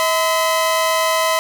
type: tone pair together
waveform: sawtooth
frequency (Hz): 642 / 1017.2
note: E5 / C6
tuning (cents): -46 / -49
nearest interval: minor sixth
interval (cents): 797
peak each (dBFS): -14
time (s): 0-1.39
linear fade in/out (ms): 0
effects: none